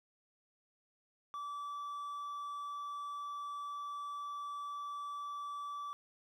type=tone; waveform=triangle; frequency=1157 Hz; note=D6; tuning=26 cents flat; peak=-38 dBFS; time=1.34-5.93 s; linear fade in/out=0 ms; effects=none